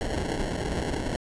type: noise with sample-and-hold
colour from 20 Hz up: pink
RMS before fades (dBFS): -29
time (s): 0.01-1.16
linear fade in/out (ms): 0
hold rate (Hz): 1225
effects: resampled to 22050 Hz